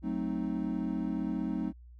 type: chord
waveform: triangle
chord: F# diminished seventh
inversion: none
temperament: equal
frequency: 185 / 220 / 261.6 / 311.1 Hz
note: F#3 / A3 / C4 / Eb4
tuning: 0 / 0 / 0 / 0 cents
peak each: -34 dBFS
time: 0.02-1.73 s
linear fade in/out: 50 ms
effects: added 60 Hz sine -49 dBFS peak until 1.99 s